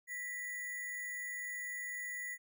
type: tone with sample-and-hold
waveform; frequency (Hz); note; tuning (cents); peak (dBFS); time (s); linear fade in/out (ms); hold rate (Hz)
sine; 1962; B6; -12; -39; 0.07-2.38; 50; 8820
effects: none